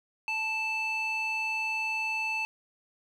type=tone with band-pass filter; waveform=square; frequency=880 Hz; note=A5; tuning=in tune; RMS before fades=-31 dBFS; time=0.28-2.45 s; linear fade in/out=0 ms; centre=2300 Hz; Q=5; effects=none